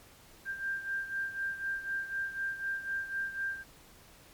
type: beating tone pair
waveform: sine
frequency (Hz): 1585 / 1589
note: G6 / G6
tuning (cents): +19 / +23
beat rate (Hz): 4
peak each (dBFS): -34 / -39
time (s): 0.45-3.64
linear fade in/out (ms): 50
effects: pink hiss -57 dBFS RMS until 4.33 s + MP3 96 kbps